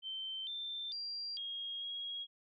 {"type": "tone with pitch steps", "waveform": "sine", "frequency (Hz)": [3103, 3566, 4750, 3265, 3295], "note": ["G7", "A7", "D8", "G#7", "G#7"], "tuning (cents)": [-18, 22, 19, -30, -14], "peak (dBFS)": -39, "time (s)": [0.02, 2.27], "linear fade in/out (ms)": 50, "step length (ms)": 450, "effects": []}